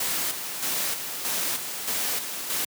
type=noise with tremolo; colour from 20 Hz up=white; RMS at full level=-27 dBFS; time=0-2.65 s; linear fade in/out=5 ms; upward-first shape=square; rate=1.6 Hz; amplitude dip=50%; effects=high-pass 150 Hz 12 dB/octave